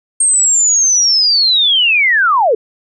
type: linear sweep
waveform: sine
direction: down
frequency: 8570 to 400 Hz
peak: -8 dBFS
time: 0.2-2.55 s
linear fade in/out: 5 ms
effects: none